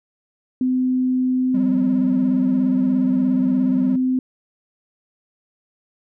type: tone with pitch glide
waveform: sine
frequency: 255.4 to 256.9 Hz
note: C4 to C4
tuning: -42 to -32 cents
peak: -16 dBFS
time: 0.61-4.19 s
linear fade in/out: 2 ms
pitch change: +10 cents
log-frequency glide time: 1.36-1.57 s
type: tone with vibrato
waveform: triangle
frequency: 193.3 Hz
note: G3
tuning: 24 cents flat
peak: -19 dBFS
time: 1.54-3.96 s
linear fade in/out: 5 ms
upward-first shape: sine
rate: 17 Hz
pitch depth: 110 cents each way
effects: none